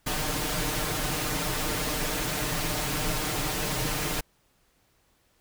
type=noise with comb filter; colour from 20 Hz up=pink; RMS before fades=-29 dBFS; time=0.06-4.21 s; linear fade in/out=10 ms; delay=6.6 ms; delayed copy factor=+0.85; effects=pink hiss -67 dBFS RMS until 5.4 s